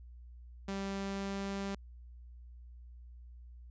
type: tone with pitch glide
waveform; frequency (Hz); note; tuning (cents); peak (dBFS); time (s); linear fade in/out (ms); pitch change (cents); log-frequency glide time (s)
sawtooth; 196 to 197.25; G3 to G3; 0 to +11; -32; 0.68-1.75; 5; +11; 0.79-1.51
effects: added 60 Hz sine -49 dBFS peak until 3.7 s + resampled to 16000 Hz

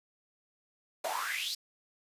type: noise with high-pass filter sweep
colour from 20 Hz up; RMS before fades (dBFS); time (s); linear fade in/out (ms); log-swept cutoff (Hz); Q
pink; -35; 1.04-1.55; 5; 570 to 4800; 7
effects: resampled to 32000 Hz

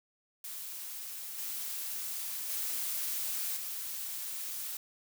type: noise with level steps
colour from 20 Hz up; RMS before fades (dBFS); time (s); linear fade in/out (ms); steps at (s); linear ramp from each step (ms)
blue; -42 / -38 / -35 / -39; 0.44-4.77; 2; 1.38 / 2.49 / 3.56; 10
effects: none

